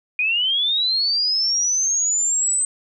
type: linear sweep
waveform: sine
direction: up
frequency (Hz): 2429 to 8180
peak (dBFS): -17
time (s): 0.19-2.65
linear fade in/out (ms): 2
effects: none